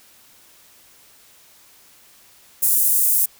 pink high-pass noise, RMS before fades -17 dBFS, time 2.62-3.26 s, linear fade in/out 10 ms, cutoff 9500 Hz, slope 24 dB/octave, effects white hiss -51 dBFS RMS until 3.39 s

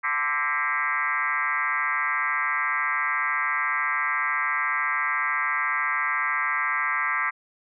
sine tone with frequency modulation, 1600 Hz, G6, 35 cents sharp, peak -22 dBFS, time 0.03-7.31 s, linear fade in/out 20 ms, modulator 142 Hz, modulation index 4, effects none

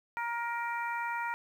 harmonic tone, 470.1 Hz, A#4, 15 cents sharp, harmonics 2 / 3 / 4 / 5, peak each -34 / -38 / -40 / -42 dBFS, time 0.17-1.34 s, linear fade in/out 0 ms, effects 10-bit

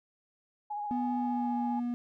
sine tone with vibrato, 830.6 Hz, G#5, in tune, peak -33 dBFS, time 0.7-1.8 s, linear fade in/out 10 ms, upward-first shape sine, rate 15 Hz, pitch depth 26 cents each way
triangle tone with pitch glide, 246.9 to 241.3 Hz, B3 to B3, 0 to -40 cents, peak -28 dBFS, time 0.91-1.94 s, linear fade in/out 0 ms, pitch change -40 cents, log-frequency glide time 1.16-1.57 s
effects none

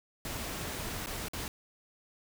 pink noise with dropouts, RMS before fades -38 dBFS, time 0.25-1.48 s, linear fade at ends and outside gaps 1 ms, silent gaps 1.061-1.069 / 1.284-1.334 s, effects none

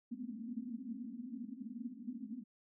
pink band-pass noise, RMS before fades -45 dBFS, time 0.11-2.44 s, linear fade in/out 10 ms, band 220 to 260 Hz, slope 96 dB/octave, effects none

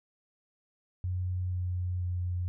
sine tone with pitch steps, 91 / 90.16 / 89.33 Hz, F#2 / F#2 / F2, -28 / -44 / +40 cents, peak -29 dBFS, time 1.04-2.48 s, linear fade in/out 0 ms, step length 480 ms, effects none

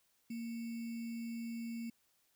sine tone with sample-and-hold, 231.2 Hz, A#3, 14 cents flat, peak -39 dBFS, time 0.3-1.9 s, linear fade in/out 5 ms, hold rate 2450 Hz, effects white hiss -75 dBFS RMS until 2.35 s

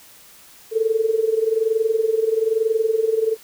sine tone with amplitude modulation, 444.4 Hz, A4, 17 cents sharp, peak -13 dBFS, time 0.71-3.37 s, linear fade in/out 50 ms, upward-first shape sine, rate 21.1 Hz, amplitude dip 80%, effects white hiss -47 dBFS RMS until 3.43 s

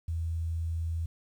sine tone, 82.41 Hz, E2, in tune, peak -29 dBFS, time 0.08-1.06 s, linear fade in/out 5 ms, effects 10-bit

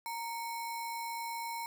sine tone with sample-and-hold, 928 Hz, A#5, 8 cents flat, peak -36 dBFS, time 0.06-1.66 s, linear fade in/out 0 ms, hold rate 3150 Hz, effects none

